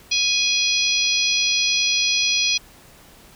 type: harmonic tone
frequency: 830.6 Hz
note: G#5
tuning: in tune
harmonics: 3 / 4 / 5 / 6 / 7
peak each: -22 / -23 / -24 / -25 / -25 dBFS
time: 0.11-2.58 s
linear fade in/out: 10 ms
effects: pink hiss -48 dBFS RMS until 3.35 s